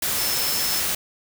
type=tone in noise; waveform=sine; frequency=5274 Hz; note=E8; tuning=in tune; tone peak=-27 dBFS; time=0.18-0.8 s; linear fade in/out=5 ms; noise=white; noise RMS=-24 dBFS; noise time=0.02-0.95 s; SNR=-6 dB; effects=none